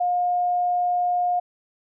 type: tone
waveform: sine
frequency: 713 Hz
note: F5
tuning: 36 cents sharp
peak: -19 dBFS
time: 0-1.4 s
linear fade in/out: 10 ms
effects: none